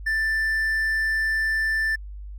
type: tone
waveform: triangle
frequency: 1770 Hz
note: A6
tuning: 10 cents sharp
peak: -19 dBFS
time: 0.06-1.96 s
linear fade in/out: 10 ms
effects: added 50 Hz sine -34 dBFS peak until 2.38 s